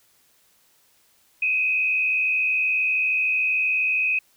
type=tone with frequency modulation; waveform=sine; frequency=2528 Hz; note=D#7; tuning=27 cents sharp; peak=-19 dBFS; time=1.42-4.19 s; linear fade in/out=5 ms; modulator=73.1 Hz; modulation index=0.93; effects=white hiss -61 dBFS RMS until 4.36 s

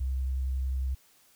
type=tone with vibrato; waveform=sine; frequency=65.41 Hz; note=C2; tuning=in tune; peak=-27 dBFS; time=0-0.95 s; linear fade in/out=10 ms; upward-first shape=sine; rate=11 Hz; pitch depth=12 cents each way; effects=white hiss -62 dBFS RMS until 1.35 s

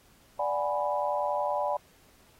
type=chord; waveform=sine; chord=G# half-diminished seventh; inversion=second; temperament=equal; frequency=587.3 / 740 / 830.6 / 987.8 Hz; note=D5 / F#5 / G#5 / B5; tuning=0 / 0 / 0 / 0 cents; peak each=-30 / -34 / -32 / -32 dBFS; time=0.39-1.77 s; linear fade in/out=5 ms; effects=pink hiss -61 dBFS RMS until 2.39 s + AAC 48 kbps

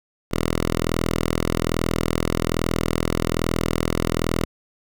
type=tone; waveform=5% pulse; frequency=41.2 Hz; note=E1; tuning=in tune; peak=-9 dBFS; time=0.31-4.45 s; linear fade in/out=10 ms; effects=none

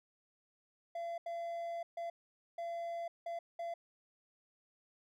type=tone bursts at uneven times; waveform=triangle; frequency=680 Hz; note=F5; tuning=46 cents flat; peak=-36 dBFS; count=6; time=0.95-1.18 / 1.26-1.83 / 1.97-2.1 / 2.58-3.08 / 3.26-3.39 / 3.59-3.74 s; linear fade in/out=5 ms; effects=none

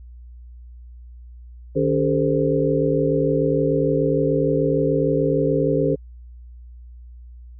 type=tone cluster; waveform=sine; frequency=150.5 / 282.6 / 401.2 / 447.9 / 518 Hz; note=D3 / C#4 / G4 / A4 / C5; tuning=+43 / +34 / +40 / +31 / -17 cents; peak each=-23 dBFS; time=1.75-5.96 s; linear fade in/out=20 ms; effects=added 60 Hz sine -38 dBFS peak until 7.59 s

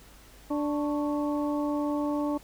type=harmonic tone with a mistuned harmonic; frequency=293.7 Hz; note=D4; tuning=in tune; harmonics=1 / 2 / 3 / 4; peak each=-27 / -33 / -37 / -39 dBFS; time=0.5-2.38 s; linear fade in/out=10 ms; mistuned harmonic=4; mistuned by=-100 cents; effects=added 50 Hz sine -54 dBFS peak until 2.43 s + pink hiss -54 dBFS RMS until 2.43 s

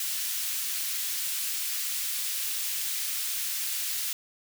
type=high-pass noise; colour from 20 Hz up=white; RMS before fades=-31 dBFS; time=0-4.13 s; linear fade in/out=2 ms; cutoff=2200 Hz; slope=12 dB/octave; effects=none

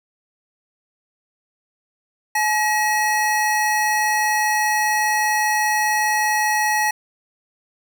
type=tone pair together; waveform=square; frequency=854 / 1905 Hz; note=G#5 / A#6; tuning=+48 / +37 cents; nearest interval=octave + major second; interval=1389 cents; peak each=-20 / -21 dBFS; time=2.35-6.91 s; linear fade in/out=5 ms; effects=none

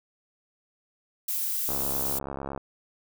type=noise; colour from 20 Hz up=violet; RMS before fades=-29 dBFS; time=1.28-2.19 s; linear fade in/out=5 ms
type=click train; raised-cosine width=1 ms; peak=-20 dBFS; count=62; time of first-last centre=1.69-2.577 s; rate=68.8 Hz
effects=none

